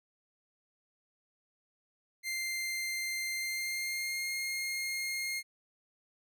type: tone with pitch glide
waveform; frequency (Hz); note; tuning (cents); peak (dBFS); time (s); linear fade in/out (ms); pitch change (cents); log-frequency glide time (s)
sawtooth; 2093 to 2133; C7 to C7; 0 to +33; -30; 2.23-5.43; 50; +33; 3.35-4.33
effects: none